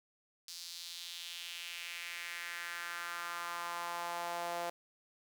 sawtooth tone with high-pass filter sweep, 172.4 Hz, F3, 22 cents flat, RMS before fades -42 dBFS, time 0.48-4.7 s, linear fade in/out 2 ms, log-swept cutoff 4800 to 640 Hz, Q 2.6, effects 10-bit

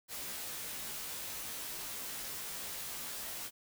white noise with comb filter, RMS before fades -42 dBFS, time 0.08-3.51 s, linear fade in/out 50 ms, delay 16 ms, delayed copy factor -1, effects none

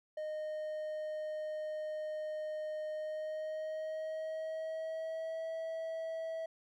triangle tone with pitch glide, 616 to 649.6 Hz, D#5 to E5, -17 to -26 cents, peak -35 dBFS, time 0.17-6.46 s, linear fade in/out 5 ms, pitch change +91 cents, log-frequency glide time 2.91-5.49 s, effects none

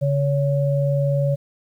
sine tone pair together, 141.1 / 562.1 Hz, C#3 / C#5, +31 / +24 cents, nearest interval 2 octaves, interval 2393 cents, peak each -18 / -22 dBFS, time 0.01-1.36 s, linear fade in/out 20 ms, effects 9-bit

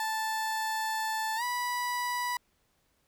30% pulse tone with pitch glide, 879 to 981 Hz, A5 to B5, -2 to -12 cents, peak -27 dBFS, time 0-2.37 s, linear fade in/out 2 ms, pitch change +190 cents, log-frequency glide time 1.36-1.43 s, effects pink hiss -72 dBFS RMS until 3.07 s

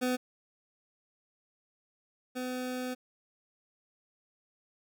25% pulse tone pair in turn, 251.7 / 252.8 Hz, B3 / B3, +33 / +41 cents, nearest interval unison, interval 8 cents, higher second, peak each -24 / -30 dBFS, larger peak first, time 0.01-0.17 / 2.35-2.95 s, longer second, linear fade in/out 20 ms, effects none

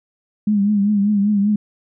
sine tone with vibrato, 204.9 Hz, G#3, 23 cents flat, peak -13 dBFS, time 0.47-1.56 s, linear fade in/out 5 ms, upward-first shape triangle, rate 5.1 Hz, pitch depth 76 cents each way, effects none

